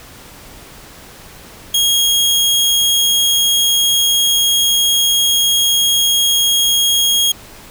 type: tone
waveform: sawtooth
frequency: 3273 Hz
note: G#7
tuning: 26 cents flat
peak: -8 dBFS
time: 1.74-7.32 s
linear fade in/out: 5 ms
effects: pink hiss -38 dBFS RMS until 7.7 s